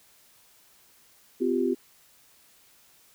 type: chord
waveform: sine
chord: C suspended fourth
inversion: none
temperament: equal with one note detuned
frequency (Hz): 255.7 / 349.2 / 392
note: C4 / F4 / G4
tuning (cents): -40 / 0 / 0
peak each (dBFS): -27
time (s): 1.4-1.75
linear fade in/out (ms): 20
effects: white hiss -59 dBFS RMS until 3.14 s